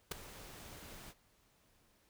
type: noise with ADSR envelope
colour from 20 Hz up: pink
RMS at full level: -34 dBFS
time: 0.11-1.14 s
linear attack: 7 ms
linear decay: 9 ms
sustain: -18 dB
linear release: 51 ms
effects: pink hiss -71 dBFS RMS until 2.09 s